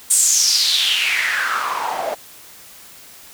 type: noise with band-pass filter sweep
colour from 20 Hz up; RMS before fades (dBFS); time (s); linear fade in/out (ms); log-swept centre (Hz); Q
white; -18; 0.1-2.15; 10; 8800 to 600; 5.6
effects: white hiss -42 dBFS RMS until 3.33 s